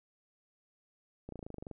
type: slowing click train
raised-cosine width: 2 ms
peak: -30 dBFS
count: 12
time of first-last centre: 1.29-1.713 s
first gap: 33 ms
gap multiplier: 1.03
effects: none